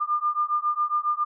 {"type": "beating tone pair", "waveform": "sine", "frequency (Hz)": [1200, 1207.3], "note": ["D6", "D6"], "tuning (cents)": [37, 47], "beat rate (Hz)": 7.3, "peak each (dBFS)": -25, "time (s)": [0, 1.25], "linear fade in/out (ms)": 20, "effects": []}